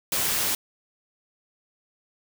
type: noise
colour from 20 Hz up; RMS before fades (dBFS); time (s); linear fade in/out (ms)
white; -25; 0.12-0.55; 2
effects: none